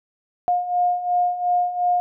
sine beating tone pair, 711 / 713.8 Hz, F5 / F5, +31 / +38 cents, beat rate 2.8 Hz, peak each -24 / -19 dBFS, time 0.48-2 s, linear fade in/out 0 ms, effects none

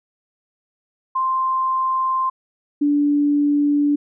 sine tone pair in turn, 1046.5 / 290.4 Hz, C6 / D4, 0 / -19 cents, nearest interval octave + minor seventh, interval 2219 cents, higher first, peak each -17 / -14 dBFS, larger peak second, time 1.15-2.3 / 2.81-3.96 s, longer neither, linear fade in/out 10 ms, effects none

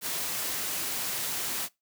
white high-pass noise, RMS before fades -32 dBFS, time 0.01-1.69 s, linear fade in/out 50 ms, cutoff 110 Hz, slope 12 dB/octave, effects noise-tail reverb RT60 0.2 s tail -22 dB re dry

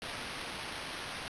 white noise with sample-and-hold, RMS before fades -41 dBFS, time 0.02-1.28 s, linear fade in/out 0 ms, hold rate 7350 Hz, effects resampled to 24000 Hz

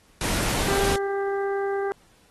pink noise, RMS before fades -26 dBFS, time 0.21-0.96 s, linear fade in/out 2 ms
harmonic tone, 396.2 Hz, G4, 18 cents sharp, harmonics 1 / 2 / 3 / 4 / 5, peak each -24 / -31 / -38 / -36 / -44 dBFS, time 0.68-1.92 s, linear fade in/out 0 ms
effects pink hiss -59 dBFS RMS until 2.3 s + AAC 32 kbps

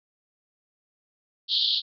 pink band-pass noise, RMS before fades -24 dBFS, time 1.48-1.82 s, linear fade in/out 50 ms, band 3200 to 4600 Hz, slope 96 dB/octave, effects none

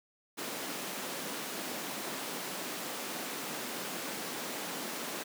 pink high-pass noise, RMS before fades -39 dBFS, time 0.37-5.24 s, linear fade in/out 20 ms, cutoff 200 Hz, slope 24 dB/octave, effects none

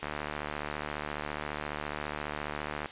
click train, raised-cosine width 0.5 ms, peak -19 dBFS, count 212, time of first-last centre 0.03-2.858 s, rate 74.6 Hz, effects white hiss -46 dBFS RMS until 2.91 s + resampled to 8000 Hz

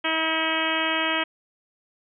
harmonic tone with a mistuned harmonic, 320.6 Hz, E4, 48 cents flat, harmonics 1 / 2 / 3 / 4 / 5 / 6 / 7 / 8 / 9 / 10, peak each -31 / -31 / -31 / -31 / -31 / -31 / -31 / -31 / -31 / -31 dBFS, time 0.04-1.24 s, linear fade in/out 10 ms, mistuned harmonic 9, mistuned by +16 cents, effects none

